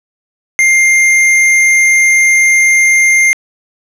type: tone with hard clipping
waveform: sine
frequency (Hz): 2108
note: C7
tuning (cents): +12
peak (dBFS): -7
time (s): 0.59-3.33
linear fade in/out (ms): 0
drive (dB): 14
effects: low-pass 11000 Hz 12 dB/octave